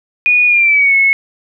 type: tone with pitch glide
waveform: sine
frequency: 2459 to 2191 Hz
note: D#7 to C#7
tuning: -21 to -21 cents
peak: -7 dBFS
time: 0.26-1.13 s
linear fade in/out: 0 ms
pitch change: -200 cents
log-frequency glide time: 0.47-0.95 s
effects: none